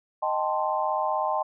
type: chord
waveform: sine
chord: A half-diminished seventh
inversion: second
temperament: equal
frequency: 622.3 / 784 / 880 / 1046.5 Hz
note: Eb5 / G5 / A5 / C6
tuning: 0 / 0 / 0 / 0 cents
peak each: -29 dBFS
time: 0.22-1.43 s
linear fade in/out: 10 ms
effects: none